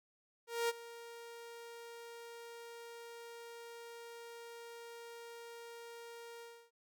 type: tone with ADSR envelope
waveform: sawtooth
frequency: 467.4 Hz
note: A#4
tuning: 5 cents sharp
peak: -27 dBFS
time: 0.47-6.71 s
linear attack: 220 ms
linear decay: 29 ms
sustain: -18 dB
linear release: 300 ms
effects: none